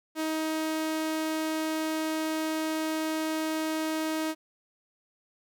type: tone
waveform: sawtooth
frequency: 315.4 Hz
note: D#4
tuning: 24 cents sharp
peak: -24 dBFS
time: 0.15-4.35 s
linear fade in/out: 50 ms
effects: none